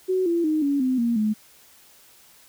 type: tone with pitch steps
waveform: sine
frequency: 372.7 / 339.8 / 309.8 / 282.5 / 257.5 / 234.8 / 214.1 Hz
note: F#4 / F4 / D#4 / C#4 / C4 / A#3 / A3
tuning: +13 / -47 / -7 / +33 / -28 / +13 / -47 cents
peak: -19 dBFS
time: 0.08-1.34 s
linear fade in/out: 20 ms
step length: 180 ms
effects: white hiss -53 dBFS RMS until 2.48 s